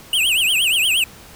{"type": "tone with vibrato", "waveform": "square", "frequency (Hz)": 2835, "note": "F7", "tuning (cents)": 25, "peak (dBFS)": -15, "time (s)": [0.13, 1.04], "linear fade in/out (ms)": 2, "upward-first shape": "triangle", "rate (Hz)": 8.5, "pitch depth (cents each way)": 260, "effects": ["pink hiss -42 dBFS RMS until 1.35 s"]}